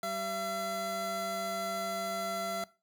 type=tone pair together; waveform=25% pulse; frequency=193.1 / 676.7 Hz; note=G3 / E5; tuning=-26 / +45 cents; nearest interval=octave + minor seventh; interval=2171 cents; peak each=-39 / -30 dBFS; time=0.03-2.64 s; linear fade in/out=2 ms; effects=noise-tail reverb RT60 0.3 s tail -19 dB re dry